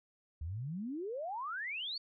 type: exponential sweep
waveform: sine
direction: up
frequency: 72.1 to 4576 Hz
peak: -37 dBFS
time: 0.41-1.98 s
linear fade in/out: 5 ms
effects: none